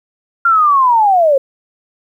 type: linear sweep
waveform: sine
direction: down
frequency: 1396.9 to 524 Hz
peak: -7 dBFS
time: 0.45-1.38 s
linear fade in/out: 5 ms
effects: 8-bit